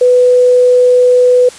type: tone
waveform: sine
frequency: 497.2 Hz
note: B4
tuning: 12 cents sharp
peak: -4 dBFS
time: 0.01-1.49 s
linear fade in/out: 5 ms
effects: white hiss -33 dBFS RMS until 1.58 s + resampled to 22050 Hz